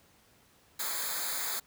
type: noise with comb filter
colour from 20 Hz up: white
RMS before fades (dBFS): -34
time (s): 0.79-1.6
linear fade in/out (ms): 10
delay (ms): 0.35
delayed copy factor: -0.9
effects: pink hiss -63 dBFS RMS until 1.66 s + high-pass 60 Hz 12 dB/octave